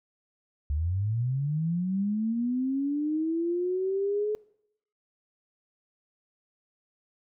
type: linear sweep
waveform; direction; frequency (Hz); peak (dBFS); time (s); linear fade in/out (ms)
sine; up; 69.3 to 427.9; -25; 0.7-4.35; 0
effects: noise-tail reverb RT60 0.7 s tail -22 dB re dry